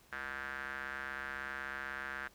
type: tone with band-pass filter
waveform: square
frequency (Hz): 68.1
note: C#2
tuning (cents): -30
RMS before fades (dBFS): -42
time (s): 0.12-2.28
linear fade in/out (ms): 5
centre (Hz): 1600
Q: 5.3
effects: pink hiss -64 dBFS RMS until 2.34 s